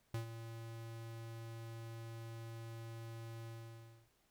square tone with ADSR envelope, 114.3 Hz, A#2, 34 cents flat, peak -37 dBFS, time 0.14-4.09 s, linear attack 3 ms, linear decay 110 ms, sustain -10 dB, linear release 620 ms, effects pink hiss -75 dBFS RMS until 4.3 s

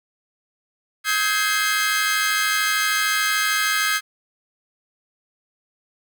sawtooth chord, Ab major seventh, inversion second, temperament equal with one note detuned, 1274.3 / 1568 / 1661.2 / 2093 Hz, Eb6 / G6 / Ab6 / C7, +41 / 0 / 0 / 0 cents, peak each -21 dBFS, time 1.04-4.01 s, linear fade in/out 50 ms, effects none

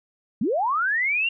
sine linear sweep, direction up, 176.1 to 2818 Hz, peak -20 dBFS, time 0.41-1.29 s, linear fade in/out 5 ms, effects none

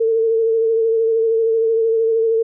sine tone with vibrato, 451 Hz, A4, 43 cents sharp, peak -13 dBFS, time 0-2.43 s, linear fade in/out 10 ms, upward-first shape sine, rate 13 Hz, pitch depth 28 cents each way, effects none

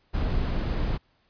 brown noise, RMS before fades -26 dBFS, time 0.13-0.98 s, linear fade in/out 20 ms, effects pink hiss -67 dBFS RMS until 1.29 s + resampled to 11025 Hz

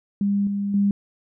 sine tone with level steps, 201 Hz, G3, 44 cents sharp, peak -18 / -22 / -16 dBFS, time 0.21-0.91 s, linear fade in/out 2 ms, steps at 0.47 / 0.74 s, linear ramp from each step 2 ms, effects none

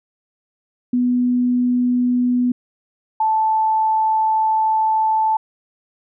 sine tone pair in turn, 246.9 / 876.6 Hz, B3 / A5, 0 / -7 cents, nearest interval octave + minor seventh, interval 2193 cents, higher second, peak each -14 dBFS, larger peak neither, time 0.93-2.52 / 3.2-5.37 s, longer second, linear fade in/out 5 ms, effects none

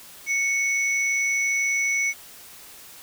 sine tone pair together, 2217 / 5929 Hz, C#7 / F#8, 0 / +3 cents, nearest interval octave + perfect fourth, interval 1703 cents, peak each -21 / -29 dBFS, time 0.26-2.14 s, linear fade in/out 50 ms, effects white hiss -45 dBFS RMS until 3.02 s

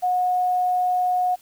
sine tone with quantisation, 727 Hz, F#5, 31 cents flat, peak -18 dBFS, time 0.02-1.36 s, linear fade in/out 20 ms, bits 8, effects white hiss -54 dBFS RMS until 1.41 s

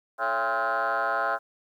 sine tone with frequency modulation, 1044 Hz, C6, 4 cents flat, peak -22 dBFS, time 0.18-1.39 s, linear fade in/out 50 ms, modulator 122 Hz, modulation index 3.9, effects tanh soft clip ceiling -20 dBFS + 10-bit

